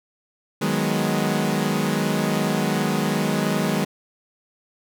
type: chord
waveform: sawtooth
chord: G# minor seventh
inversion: second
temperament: equal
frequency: 155.56 / 185 / 207.7 / 246.9 Hz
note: D#3 / F#3 / G#3 / B3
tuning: 0 / 0 / 0 / 0 cents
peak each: -22 / -22 / -20 / -24 dBFS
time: 0.61-3.85 s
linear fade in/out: 10 ms
effects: none